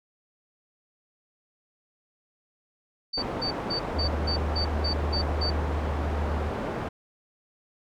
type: tone bursts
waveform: sine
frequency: 4585 Hz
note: D8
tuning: 42 cents flat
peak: -27 dBFS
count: 9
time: 3.13-5.505 s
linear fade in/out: 10 ms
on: 95 ms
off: 190 ms
type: low-pass noise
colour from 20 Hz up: white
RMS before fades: -32 dBFS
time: 3.17-6.89 s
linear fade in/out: 10 ms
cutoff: 770 Hz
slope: 12 dB/octave
type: tone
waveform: sine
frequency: 75.1 Hz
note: D2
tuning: 39 cents sharp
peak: -26 dBFS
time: 3.95-6.51 s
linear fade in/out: 20 ms
effects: none